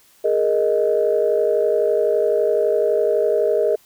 sine chord, Ab suspended second, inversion none, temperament just, 415.3 / 467.2 / 623 Hz, Ab4 / Bb4 / Eb5, 0 / +4 / +2 cents, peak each -19 dBFS, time 0.24-3.76 s, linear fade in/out 10 ms, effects tanh soft clip ceiling -6 dBFS + white hiss -54 dBFS RMS until 3.85 s

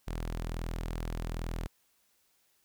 sawtooth tone, 41.2 Hz, E1, in tune, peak -30 dBFS, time 0.07-1.67 s, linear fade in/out 10 ms, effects white hiss -71 dBFS RMS until 2.64 s

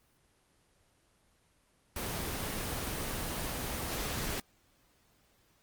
pink noise, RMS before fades -36 dBFS, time 1.96-4.4 s, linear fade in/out 2 ms, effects pink hiss -69 dBFS RMS until 5.62 s + Opus 24 kbps

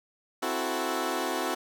15% pulse chord, F# half-diminished seventh, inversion second, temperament equal, 261.6 / 329.6 / 370 / 440 Hz, C4 / E4 / F#4 / A4, 0 / 0 / 0 / 0 cents, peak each -28 / -27 / -26 / -29 dBFS, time 0.42-1.55 s, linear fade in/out 10 ms, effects none

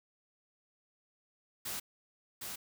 white noise with echo, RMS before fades -39 dBFS, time 1.65-1.8 s, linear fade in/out 10 ms, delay 760 ms, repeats 1, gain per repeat -3 dB, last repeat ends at 2.56 s, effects none

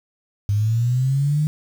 sine linear sweep, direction up, 100 to 154.3 Hz, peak -16 dBFS, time 0.49-1.47 s, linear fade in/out 0 ms, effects 7-bit

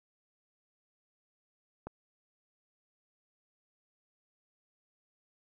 click, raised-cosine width 1 ms, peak -26 dBFS, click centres 1.87 s, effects none

